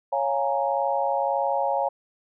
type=chord; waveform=sine; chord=Bb minor seventh; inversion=first; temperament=equal; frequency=554.4 / 698.5 / 830.6 / 932.3 Hz; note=Db5 / F5 / Ab5 / Bb5; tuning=0 / 0 / 0 / 0 cents; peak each=-26 / -28 / -26 / -29 dBFS; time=0.12-1.89 s; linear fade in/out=10 ms; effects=none